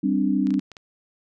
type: chord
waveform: sine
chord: G suspended fourth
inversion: none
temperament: just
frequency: 196 / 261.3 / 294 Hz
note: G3 / C4 / D4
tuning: 0 / -2 / +2 cents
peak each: -23 dBFS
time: 0.03-0.6 s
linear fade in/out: 10 ms
type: clicks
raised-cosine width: 0.2 ms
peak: -24 dBFS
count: 6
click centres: 0.47 / 0.506 / 0.541 / 0.594 / 0.717 / 0.768 s
effects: none